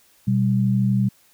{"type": "tone pair together", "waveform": "sine", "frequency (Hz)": [123.47, 196], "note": ["B2", "G3"], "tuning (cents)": [0, 0], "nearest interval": "minor sixth", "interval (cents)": 800, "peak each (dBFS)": [-19, -19], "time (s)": [0.27, 1.09], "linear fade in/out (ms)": 10, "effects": ["white hiss -57 dBFS RMS until 1.33 s"]}